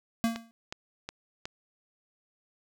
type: tone with exponential decay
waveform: square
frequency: 229 Hz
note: A#3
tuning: 31 cents flat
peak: -22 dBFS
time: 0.24-0.51 s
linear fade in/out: 0 ms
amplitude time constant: 58 ms
type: click train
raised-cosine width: 0.2 ms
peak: -19 dBFS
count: 4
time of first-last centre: 0.36-1.455 s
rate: 2.74 Hz
effects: none